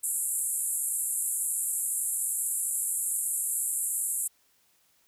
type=band-pass noise; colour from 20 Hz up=white; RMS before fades=-30 dBFS; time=0.03-4.28 s; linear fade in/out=10 ms; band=7500 to 12000 Hz; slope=96 dB/octave; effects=white hiss -67 dBFS RMS until 5.07 s